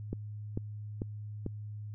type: click train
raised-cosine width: 3 ms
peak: -21 dBFS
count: 4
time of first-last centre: 0.13-1.463 s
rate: 2.25 Hz
effects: added 105 Hz sine -39 dBFS peak until 1.94 s